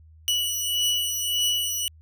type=beating tone pair; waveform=sawtooth; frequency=2944 / 2945.7 Hz; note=F#7 / F#7; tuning=-9 / -8 cents; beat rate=1.7 Hz; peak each=-21 / -25 dBFS; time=0.28-1.88 s; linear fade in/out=0 ms; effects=added 79 Hz sine -48 dBFS peak until 2.01 s